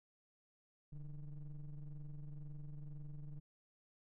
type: ring-modulated tone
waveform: triangle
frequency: 78.1 Hz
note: D#2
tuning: 7 cents sharp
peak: -40 dBFS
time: 0.92-3.4 s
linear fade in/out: 10 ms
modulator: 67.1 Hz
effects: none